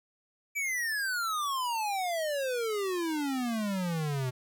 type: exponential sweep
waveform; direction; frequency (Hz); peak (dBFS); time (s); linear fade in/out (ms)
square; down; 2334 to 124.3; -30; 0.55-4.31; 20
effects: none